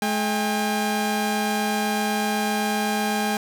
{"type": "tone pair together", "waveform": "sawtooth", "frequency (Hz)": [213.4, 805.7], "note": ["G#3", "G5"], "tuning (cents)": [47, 47], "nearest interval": "octave + major seventh", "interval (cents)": 2300, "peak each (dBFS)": [-20, -21], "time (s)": [0.02, 3.37], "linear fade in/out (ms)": 2, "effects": []}